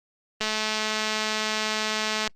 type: click train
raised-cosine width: 0.2 ms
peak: -9 dBFS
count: 404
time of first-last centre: 0.41-2.276 s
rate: 216 Hz
effects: noise-tail reverb RT60 0.1 s tail -26 dB re dry + Opus 24 kbps